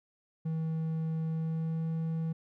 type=tone with pitch glide; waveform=triangle; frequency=160.6 to 162.18 Hz; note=E3 to E3; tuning=-45 to -28 cents; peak=-28 dBFS; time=0.45-2.33 s; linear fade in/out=10 ms; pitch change=+17 cents; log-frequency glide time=1.25-1.87 s; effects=none